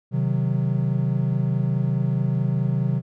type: chord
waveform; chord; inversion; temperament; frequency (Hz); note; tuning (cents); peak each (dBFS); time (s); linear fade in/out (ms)
triangle; C diminished; none; equal; 130.81 / 155.56 / 185; C3 / Eb3 / Gb3; 0 / 0 / 0; -20 / -23 / -24; 0.11-3.02; 50
effects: none